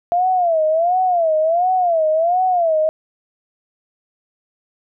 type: tone with vibrato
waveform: sine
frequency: 681 Hz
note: F5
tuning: 44 cents flat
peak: -13 dBFS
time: 0.12-2.89 s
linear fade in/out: 0 ms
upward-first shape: sine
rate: 1.4 Hz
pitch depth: 160 cents each way
effects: none